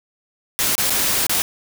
white noise with dropouts, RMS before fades -19 dBFS, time 0.59-1.42 s, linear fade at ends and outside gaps 0 ms, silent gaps 0.753-0.78 / 0.897-0.904 / 1.267-1.295 s, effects none

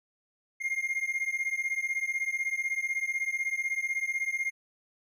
triangle beating tone pair, 2116 / 2132 Hz, C7 / C7, +19 / +32 cents, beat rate 16 Hz, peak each -30 dBFS, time 0.6-4.51 s, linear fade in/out 20 ms, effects none

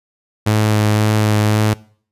sawtooth tone with vibrato, 106.7 Hz, G#2, 47 cents sharp, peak -8 dBFS, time 0.46-1.74 s, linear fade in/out 10 ms, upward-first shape sine, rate 1.9 Hz, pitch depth 13 cents each way, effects noise-tail reverb RT60 0.5 s tail -22 dB re dry + resampled to 32000 Hz

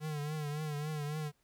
square tone with vibrato, 150.5 Hz, D3, 43 cents sharp, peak -36 dBFS, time 0-1.32 s, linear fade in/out 50 ms, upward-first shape triangle, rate 3.6 Hz, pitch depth 75 cents each way, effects pink hiss -75 dBFS RMS until 1.43 s

